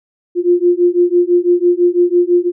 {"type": "beating tone pair", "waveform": "sine", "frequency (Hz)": [349.2, 355.2], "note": ["F4", "F4"], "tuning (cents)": [0, 29], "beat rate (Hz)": 6, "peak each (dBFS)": -12, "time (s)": [0.35, 2.52], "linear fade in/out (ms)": 50, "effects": []}